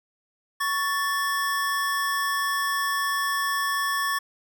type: tone pair together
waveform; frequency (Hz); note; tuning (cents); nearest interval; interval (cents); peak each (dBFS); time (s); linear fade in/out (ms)
square; 1116.1 / 1760; C#6 / A6; +11 / 0; minor sixth; 789; -27; 0.6-4.19; 10
effects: none